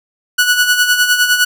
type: tone with tremolo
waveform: sawtooth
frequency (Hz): 1473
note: F#6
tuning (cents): -8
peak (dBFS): -4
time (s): 0.38-1.45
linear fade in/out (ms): 10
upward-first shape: sine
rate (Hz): 9.8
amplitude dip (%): 60
effects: none